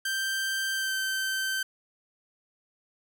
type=tone with pitch glide; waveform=sawtooth; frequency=1568 to 1549.1 Hz; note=G6 to G6; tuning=0 to -21 cents; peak=-24 dBFS; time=0.05-1.63 s; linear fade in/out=5 ms; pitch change=-21 cents; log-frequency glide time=0.73-0.94 s; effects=none